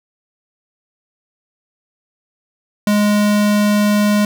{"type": "tone", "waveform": "square", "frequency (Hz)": 207.7, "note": "G#3", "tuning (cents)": 0, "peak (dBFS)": -12, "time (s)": [2.87, 4.25], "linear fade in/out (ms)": 2, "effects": []}